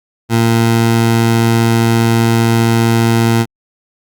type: tone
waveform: 20% pulse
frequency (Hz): 115.1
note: A#2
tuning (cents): -22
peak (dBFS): -4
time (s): 0.29-3.46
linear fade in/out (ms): 50
effects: Opus 48 kbps